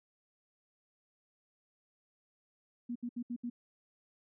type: tone bursts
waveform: sine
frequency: 240.4 Hz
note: B3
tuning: 46 cents flat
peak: -35 dBFS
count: 5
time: 2.89-3.5 s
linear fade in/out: 10 ms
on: 66 ms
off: 70 ms
effects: none